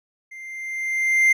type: tone with level ramp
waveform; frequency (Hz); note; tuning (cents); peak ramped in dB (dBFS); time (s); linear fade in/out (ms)
triangle; 2093; C7; 0; -35 to -10; 0.31-1.33; 10
effects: none